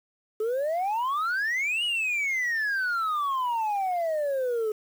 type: exponential two-way sweep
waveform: sine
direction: up then down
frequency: 421.8 to 2943 to 421.8 Hz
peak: -22 dBFS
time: 0.4-4.72 s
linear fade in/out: 5 ms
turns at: 1.84 s
effects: tanh soft clip ceiling -23 dBFS + 8-bit